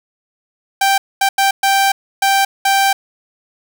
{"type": "tone bursts at uneven times", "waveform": "sawtooth", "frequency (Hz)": 784, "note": "G5", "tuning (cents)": 0, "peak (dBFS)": -7, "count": 6, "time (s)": [[0.81, 0.98], [1.21, 1.29], [1.38, 1.51], [1.63, 1.92], [2.22, 2.45], [2.65, 2.93]], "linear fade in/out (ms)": 5, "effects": ["7-bit"]}